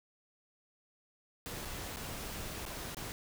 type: noise with dropouts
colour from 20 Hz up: pink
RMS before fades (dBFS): -42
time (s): 1.46-3.12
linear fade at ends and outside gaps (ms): 0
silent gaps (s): 1.65-1.654 / 1.961-1.969 / 2.653-2.662 / 2.946-2.969
effects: none